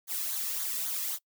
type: noise with flanger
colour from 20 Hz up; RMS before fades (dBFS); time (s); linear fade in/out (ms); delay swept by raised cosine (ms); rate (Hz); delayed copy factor
blue; -33; 0.07-1.19; 50; 0.37 to 1.37; 3.7; -0.65
effects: noise-tail reverb RT60 0.1 s tail -24 dB re dry